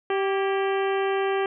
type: harmonic tone with a mistuned harmonic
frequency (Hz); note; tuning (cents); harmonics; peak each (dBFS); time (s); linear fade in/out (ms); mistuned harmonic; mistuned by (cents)
389.5; G4; -11; 1 / 2 / 3 / 4 / 5 / 6 / 7 / 8; -23 / -29 / -33 / -35 / -37 / -39 / -40 / -41; 0.1-1.46; 2; 4; +62
effects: none